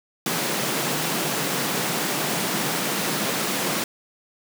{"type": "high-pass noise", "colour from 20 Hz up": "pink", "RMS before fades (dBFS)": -25, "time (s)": [0.26, 3.84], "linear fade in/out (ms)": 2, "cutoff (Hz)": 140, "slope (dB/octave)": 48, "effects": []}